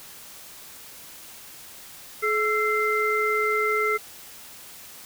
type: tone cluster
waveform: sine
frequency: 427.4 / 1337 / 2081 Hz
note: G#4 / E6 / C7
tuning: +50 / +24 / -10 cents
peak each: -25 dBFS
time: 2.22-3.98 s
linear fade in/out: 20 ms
effects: white hiss -44 dBFS RMS until 5.05 s